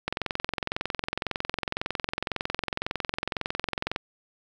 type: click train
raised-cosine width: 0.3 ms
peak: -11 dBFS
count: 86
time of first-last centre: 0.08-3.961 s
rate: 21.9 Hz
effects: 8-bit